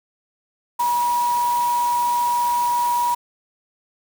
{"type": "tone in noise", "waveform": "sine", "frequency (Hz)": 963, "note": "B5", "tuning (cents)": -44, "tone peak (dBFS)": -17, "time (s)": [0.79, 3.15], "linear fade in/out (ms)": 10, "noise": "white", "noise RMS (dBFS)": -33, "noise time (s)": [0.79, 3.15], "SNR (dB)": 13, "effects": []}